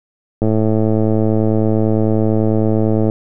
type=click train; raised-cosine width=2 ms; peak=-3 dBFS; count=293; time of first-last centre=0.42-3.099 s; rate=109 Hz; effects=none